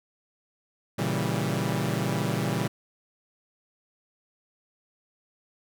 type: chord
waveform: sawtooth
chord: A# diminished seventh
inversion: none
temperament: equal with one note detuned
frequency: 116.54 / 138.59 / 163.68 / 196 Hz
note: A#2 / C#3 / E3 / G3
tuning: 0 / 0 / -12 / 0 cents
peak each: -27 dBFS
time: 0.98-2.68 s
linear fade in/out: 10 ms
effects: none